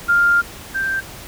sine tone pair in turn, 1400 / 1571.4 Hz, F6 / G6, +4 / +4 cents, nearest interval major second, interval 200 cents, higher second, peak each -11 / -18 dBFS, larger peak first, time 0.08-0.42 / 0.74-1.01 s, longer first, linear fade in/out 20 ms, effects pink hiss -36 dBFS RMS until 1.27 s

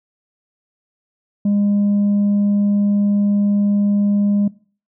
sine tone with tanh clipping, 203.6 Hz, G#3, 34 cents flat, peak -14 dBFS, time 1.45-4.48 s, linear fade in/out 5 ms, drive 2 dB, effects noise-tail reverb RT60 0.4 s tail -20 dB re dry

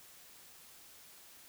silence, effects white hiss -57 dBFS RMS until 1.48 s

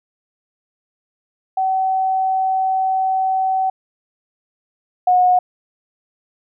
sine tone pair in turn, 760 / 727.4 Hz, F#5 / F#5, +46 / -30 cents, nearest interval minor second, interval 76 cents, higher first, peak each -15 / -10 dBFS, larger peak second, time 1.57-3.7 / 5.07-5.39 s, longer first, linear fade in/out 5 ms, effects none

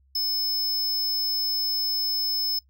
square tone, 5220 Hz, E8, 18 cents flat, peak -24 dBFS, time 0.15-2.59 s, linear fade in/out 5 ms, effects noise-tail reverb RT60 0.1 s tail -19 dB re dry + added 67 Hz sine -58 dBFS peak until 2.69 s

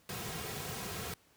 pink noise with comb filter, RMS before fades -40 dBFS, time 0.09-1.14 s, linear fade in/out 2 ms, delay 3.4 ms, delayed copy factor -0.5, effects pink hiss -66 dBFS RMS until 1.36 s + high-pass 80 Hz 12 dB/octave

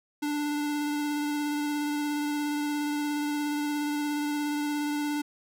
square tone with vibrato, 294.4 Hz, D4, 4 cents sharp, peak -28 dBFS, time 0.22-5.22 s, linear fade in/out 10 ms, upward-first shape triangle, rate 17 Hz, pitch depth 17 cents each way, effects none

